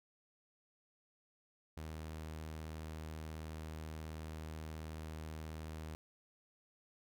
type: tone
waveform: sawtooth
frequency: 78.6 Hz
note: D#2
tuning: 18 cents sharp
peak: -40 dBFS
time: 1.77-5.95 s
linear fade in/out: 0 ms
effects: none